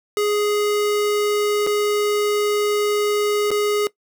square tone with dropouts, 415.8 Hz, G#4, 2 cents sharp, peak -18 dBFS, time 0.17-3.87 s, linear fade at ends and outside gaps 1 ms, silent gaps 1.666-1.671 / 3.506-3.514 s, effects noise-tail reverb RT60 0.1 s tail -19 dB re dry

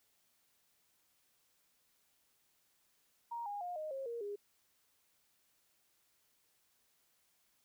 sine tone with pitch steps, 938 / 816.6 / 710.9 / 618.8 / 538.7 / 469 / 408.3 Hz, A#5 / G#5 / F5 / D#5 / C#5 / A#4 / G#4, +11 / -29 / +31 / -10 / -50 / +11 / -29 cents, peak -39 dBFS, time 3.31-4.36 s, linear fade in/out 10 ms, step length 150 ms, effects white hiss -75 dBFS RMS until 7.64 s

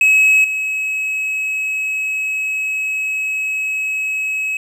triangle tone with level steps, 2565 Hz, E7, 48 cents flat, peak -7 / -16 dBFS, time 0.01-4.57 s, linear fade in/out 2 ms, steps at 0.44 s, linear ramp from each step 5 ms, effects none

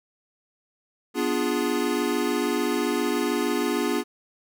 square chord, B diminished seventh, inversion none, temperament equal, 246.9 / 293.7 / 349.2 / 415.3 Hz, B3 / D4 / F4 / Ab4, 0 / 0 / 0 / 0 cents, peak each -29 dBFS, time 1.14-4.04 s, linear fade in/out 50 ms, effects none

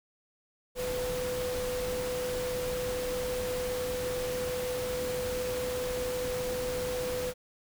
sine tone in noise, 500 Hz, B4, 21 cents sharp, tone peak -31 dBFS, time 0.75-7.34 s, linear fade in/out 50 ms, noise pink, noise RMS -38 dBFS, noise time 0.75-7.34 s, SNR +4 dB, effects none

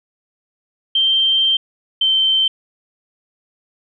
sine tone pair in turn, 3142 / 3108 Hz, G7 / G7, +3 / -16 cents, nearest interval unison, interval 19 cents, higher first, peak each -12 dBFS, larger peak neither, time 0.95-1.57 / 2.01-2.48 s, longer first, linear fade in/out 5 ms, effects none

